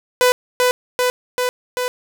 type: tone with echo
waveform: sawtooth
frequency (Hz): 498.7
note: B4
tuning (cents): +17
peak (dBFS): -7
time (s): 0.21-0.32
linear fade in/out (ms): 0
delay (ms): 390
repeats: 4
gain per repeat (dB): -2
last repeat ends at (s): 1.88
effects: none